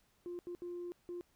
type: tone bursts at uneven times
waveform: sine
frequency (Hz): 351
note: F4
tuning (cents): +9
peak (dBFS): -39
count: 4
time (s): 0.26-0.39 / 0.47-0.55 / 0.62-0.92 / 1.09-1.21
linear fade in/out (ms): 0
effects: tanh soft clip ceiling -37 dBFS + pink hiss -73 dBFS RMS until 1.35 s